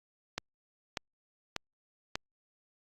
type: click train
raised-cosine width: 0.2 ms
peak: -15 dBFS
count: 4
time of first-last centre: 0.38-2.155 s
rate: 1.69 Hz
effects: Opus 48 kbps